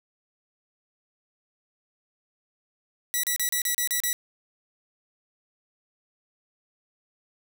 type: tone bursts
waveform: 5% pulse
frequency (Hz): 1951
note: B6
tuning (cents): -22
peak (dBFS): -13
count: 8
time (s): 3.14-4.13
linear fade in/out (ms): 0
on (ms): 94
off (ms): 34
effects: none